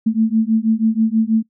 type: beating tone pair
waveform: sine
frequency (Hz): 219 / 225.2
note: A3 / A3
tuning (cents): -8 / +40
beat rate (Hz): 6.2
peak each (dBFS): -16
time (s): 0.06-1.43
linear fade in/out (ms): 10
effects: noise-tail reverb RT60 0.1 s tail -22 dB re dry